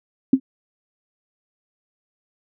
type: tone with exponential decay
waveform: sine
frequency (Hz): 264.7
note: C4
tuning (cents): +20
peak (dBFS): -6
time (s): 0.33-0.4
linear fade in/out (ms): 5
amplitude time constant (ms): 15
effects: none